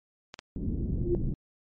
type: clicks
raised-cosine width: 0.2 ms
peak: -22 dBFS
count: 2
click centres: 0.341 / 0.391 s
type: low-pass noise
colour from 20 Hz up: pink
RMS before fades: -30 dBFS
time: 0.56-1.34 s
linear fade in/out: 2 ms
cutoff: 300 Hz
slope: 24 dB/octave
type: tone with exponential growth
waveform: sine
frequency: 350 Hz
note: F4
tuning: 4 cents sharp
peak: -20 dBFS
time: 0.92-1.15 s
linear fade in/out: 1 ms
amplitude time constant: 50 ms
effects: MP3 32 kbps